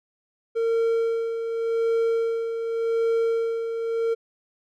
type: tone with tremolo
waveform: triangle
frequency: 457.4 Hz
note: A#4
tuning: 33 cents flat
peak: -17 dBFS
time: 0.55-4.15 s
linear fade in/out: 20 ms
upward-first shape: sine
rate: 0.87 Hz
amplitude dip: 55%
effects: none